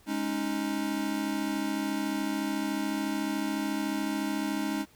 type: chord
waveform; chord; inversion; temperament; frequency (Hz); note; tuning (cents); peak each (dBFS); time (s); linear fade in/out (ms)
square; Ab suspended fourth; none; equal; 207.7 / 277.2 / 311.1; Ab3 / Db4 / Eb4; 0 / 0 / 0; -35 / -34 / -33; 0.06-4.86; 50
effects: pink hiss -60 dBFS RMS until 4.95 s